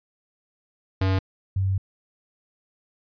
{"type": "tone pair in turn", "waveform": ["square", "sine"], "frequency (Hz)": [95, 95.94], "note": ["F#2", "G2"], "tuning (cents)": [46, -37], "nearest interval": "unison", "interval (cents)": 17, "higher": "second", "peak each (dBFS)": -20, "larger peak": "neither", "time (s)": [[1.01, 1.19], [1.56, 1.78]], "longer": "second", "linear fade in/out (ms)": 5, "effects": ["resampled to 11025 Hz"]}